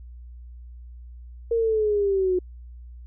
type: linear sweep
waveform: sine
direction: down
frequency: 466.2 to 360 Hz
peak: -19 dBFS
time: 1.51-2.39 s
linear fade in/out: 5 ms
effects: added 60 Hz sine -39 dBFS peak until 3.06 s